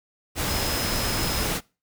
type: tone in noise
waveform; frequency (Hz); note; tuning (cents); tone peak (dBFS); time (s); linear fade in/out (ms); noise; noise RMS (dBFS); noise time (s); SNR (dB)
sine; 5110; D#8; +45; -32; 0.46-1.47; 50; pink; -26; 0.35-1.61; -9
effects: noise-tail reverb RT60 0.3 s tail -23 dB re dry